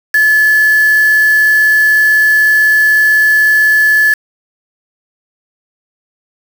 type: tone with quantisation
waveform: sine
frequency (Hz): 1722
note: A6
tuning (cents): -38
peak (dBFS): -6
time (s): 0.14-4.14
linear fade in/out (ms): 5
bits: 3
effects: none